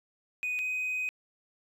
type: tone pair in turn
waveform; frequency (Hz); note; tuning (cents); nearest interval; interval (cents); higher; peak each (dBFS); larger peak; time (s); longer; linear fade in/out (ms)
triangle; 2489 / 2508; D#7 / D#7; 0 / +13; unison; 13; second; -27; neither; 0.43-0.59 / 0.59-1.09; second; 0
effects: tanh soft clip ceiling -24 dBFS